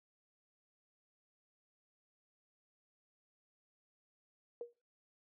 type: tone with exponential decay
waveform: sine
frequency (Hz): 474.9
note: A#4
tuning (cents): +32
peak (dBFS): -36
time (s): 4.61-4.73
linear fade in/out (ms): 1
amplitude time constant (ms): 26
effects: noise-tail reverb RT60 0.4 s tail -25 dB re dry + high-pass 300 Hz 12 dB/octave